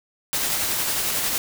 white noise with tremolo, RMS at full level -23 dBFS, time 0.33-1.38 s, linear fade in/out 0 ms, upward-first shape sine, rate 11 Hz, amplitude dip 25%, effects none

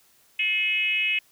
sine tone with frequency modulation, 2544 Hz, D#7, 38 cents sharp, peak -21 dBFS, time 0.39-1.19 s, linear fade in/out 5 ms, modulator 393 Hz, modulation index 0.84, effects white hiss -60 dBFS RMS until 1.31 s

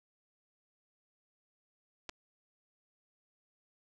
clicks, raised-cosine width 0.2 ms, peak -25 dBFS, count 2, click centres 2.092 / 2.095 s, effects none

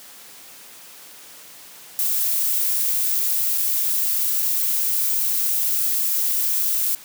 violet noise with dropouts, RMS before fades -21 dBFS, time 1.99-6.95 s, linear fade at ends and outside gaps 0 ms, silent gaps 3.576-3.581 / 4.423-4.427 s, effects white hiss -43 dBFS RMS until 7.04 s + high-pass 150 Hz 12 dB/octave

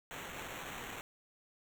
white noise with sample-and-hold, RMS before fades -45 dBFS, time 0.11-1.01 s, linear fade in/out 0 ms, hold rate 4900 Hz, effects none

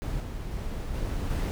brown noise with level steps, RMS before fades -31 / -35 / -33 / -30 / -27 dBFS, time 0.02-1.51 s, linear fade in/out 0 ms, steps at 0.2 / 0.51 / 0.94 / 1.3 s, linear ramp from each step 2 ms, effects none

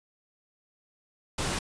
pink noise, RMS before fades -30 dBFS, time 1.38-1.59 s, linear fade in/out 5 ms, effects resampled to 22050 Hz

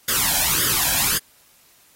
white noise with flanger, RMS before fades -20 dBFS, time 0.08-1.18 s, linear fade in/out 5 ms, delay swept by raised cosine 0.59 to 1.26 ms, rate 1.8 Hz, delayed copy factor +0.8, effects white hiss -55 dBFS RMS until 1.95 s + AAC 48 kbps

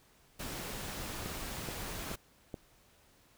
pink noise, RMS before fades -41 dBFS, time 0.39-2.16 s, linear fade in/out 10 ms
click train, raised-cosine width 2 ms, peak -26 dBFS, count 4, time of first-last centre 1.26-2.542 s, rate 2.34 Hz
effects pink hiss -65 dBFS RMS until 3.37 s

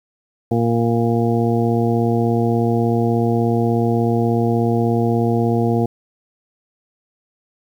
harmonic tone, 116.54 Hz, A#2, in tune, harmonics 1 / 2 / 3 / 4 / 6 / 7, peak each -19 / -19 / -22 / -22 / -25 / -30 dBFS, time 0.51-5.86 s, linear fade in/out 5 ms, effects 8-bit

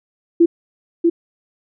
sine tone with echo, 337.9 Hz, E4, 43 cents sharp, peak -7 dBFS, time 0.4-0.46 s, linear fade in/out 10 ms, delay 640 ms, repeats 1, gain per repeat -3 dB, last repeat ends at 1.1 s, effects none

